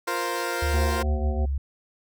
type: chord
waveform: 15% pulse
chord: F suspended fourth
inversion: none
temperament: equal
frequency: 349.2 / 466.2 / 523.3 Hz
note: F4 / Bb4 / C5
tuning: 0 / 0 / 0 cents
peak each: -24 dBFS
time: 0.07-1.03 s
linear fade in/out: 10 ms
type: tone with pitch glide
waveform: sine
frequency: 73.42 to 68.9 Hz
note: D2 to C#2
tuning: 0 to -10 cents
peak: -23 dBFS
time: 0.62-1.58 s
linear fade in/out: 5 ms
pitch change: -110 cents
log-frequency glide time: 0.95-1.17 s
type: harmonic tone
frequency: 75.5 Hz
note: D2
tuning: 48 cents sharp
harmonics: 1 / 3 / 5 / 7 / 9 / 10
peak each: -29 / -34 / -36 / -37 / -39 / -39 dBFS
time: 0.73-1.46 s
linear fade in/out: 10 ms
effects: none